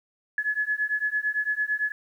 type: beating tone pair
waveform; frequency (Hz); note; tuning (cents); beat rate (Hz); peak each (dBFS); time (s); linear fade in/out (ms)
sine; 1700 / 1708.9; G#6 / G#6; +40 / +49; 8.9; -27; 0.38-1.92; 2
effects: 10-bit